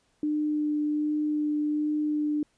sine tone with vibrato, 300 Hz, D4, 37 cents sharp, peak -24 dBFS, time 0.23-2.43 s, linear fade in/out 2 ms, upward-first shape sine, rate 1.3 Hz, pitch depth 9 cents each way, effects pink hiss -69 dBFS RMS until 2.57 s + resampled to 22050 Hz

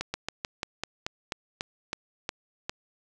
slowing click train, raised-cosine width 0.2 ms, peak -13 dBFS, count 12, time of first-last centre 0.01-2.695 s, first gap 130 ms, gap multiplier 1.12, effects none

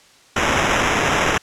blue noise with sample-and-hold, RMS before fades -18 dBFS, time 0.36-1.38 s, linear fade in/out 5 ms, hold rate 4410 Hz, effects white hiss -50 dBFS RMS until 1.42 s + low-pass 7000 Hz 12 dB/octave

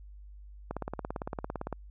click train, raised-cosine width 1 ms, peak -20 dBFS, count 19, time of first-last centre 0.71-1.727 s, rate 17.7 Hz, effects added 50 Hz sine -46 dBFS peak until 1.9 s

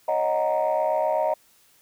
sine chord, D# minor seventh, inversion third, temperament equal, 554.4 / 622.3 / 740 / 932.3 Hz, C#5 / D#5 / F#5 / A#5, 0 / 0 / 0 / 0 cents, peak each -28 / -22 / -27 / -26 dBFS, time 0.08-1.34 s, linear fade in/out 5 ms, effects tanh soft clip ceiling -14 dBFS + white hiss -59 dBFS RMS until 1.81 s

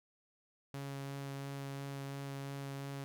sawtooth tone with vibrato, 138.59 Hz, C#3, in tune, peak -37 dBFS, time 0.74-3.04 s, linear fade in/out 0 ms, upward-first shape sine, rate 2.9 Hz, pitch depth 9 cents each way, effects none

